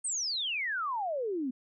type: exponential sweep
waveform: sine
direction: down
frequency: 8870 to 243.1 Hz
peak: -30 dBFS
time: 0.04-1.51 s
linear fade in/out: 10 ms
effects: none